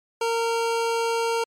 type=tone pair together; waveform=square; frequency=460.5 / 921 Hz; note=A#4 / A#5; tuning=-21 / -21 cents; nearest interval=octave; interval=1200 cents; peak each=-24 / -27 dBFS; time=0.21-1.44 s; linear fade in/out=5 ms; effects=low-pass 9000 Hz 12 dB/octave + MP3 64 kbps